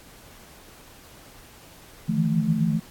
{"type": "tone cluster", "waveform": "sine", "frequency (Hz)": [152.7, 162.1, 169.1, 218.4], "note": ["D#3", "E3", "E3", "A3"], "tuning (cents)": [-32, -29, 44, -13], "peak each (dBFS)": [-27, -26, -25, -24], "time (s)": [2.08, 2.8], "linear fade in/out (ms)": 20, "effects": ["pink hiss -49 dBFS RMS until 2.9 s", "AAC 64 kbps"]}